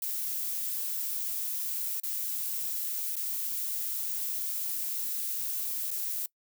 violet noise with dropouts, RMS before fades -33 dBFS, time 0.02-6.26 s, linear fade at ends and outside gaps 2 ms, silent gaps 2-2.034 / 3.156-3.165 / 5.906-5.913 s, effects noise-tail reverb RT60 0.1 s tail -22 dB re dry

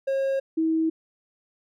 triangle / sine tone pair in turn, 541 / 321.7 Hz, C#5 / E4, -42 / -42 cents, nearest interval major sixth, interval 900 cents, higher first, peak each -20 dBFS, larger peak neither, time 0.07-0.4 / 0.57-0.9 s, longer neither, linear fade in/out 10 ms, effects none

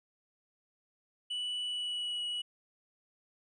triangle tone with pitch glide, 2960 to 2926 Hz, F#7 to F#7, 0 to -20 cents, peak -32 dBFS, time 1.3-2.42 s, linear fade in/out 10 ms, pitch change -20 cents, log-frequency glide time 1.64-2.2 s, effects resampled to 24000 Hz

